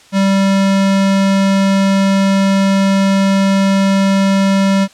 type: tone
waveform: square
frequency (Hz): 195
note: G3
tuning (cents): -9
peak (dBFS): -10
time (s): 0.12-4.88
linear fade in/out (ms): 50
effects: white hiss -44 dBFS RMS until 4.93 s + low-pass 7000 Hz 12 dB/octave